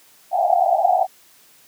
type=band-pass noise; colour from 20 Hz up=pink; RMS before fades=-17 dBFS; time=0.31-1.07 s; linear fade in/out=50 ms; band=670 to 780 Hz; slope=96 dB/octave; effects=white hiss -52 dBFS RMS until 1.67 s + high-pass 100 Hz 12 dB/octave